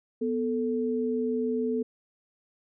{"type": "tone pair together", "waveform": "sine", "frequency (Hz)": [246.7, 440], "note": ["B3", "A4"], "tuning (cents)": [-2, 0], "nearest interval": "minor seventh", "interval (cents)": 1002, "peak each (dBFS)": -28, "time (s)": [0.21, 1.83], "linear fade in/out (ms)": 10, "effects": []}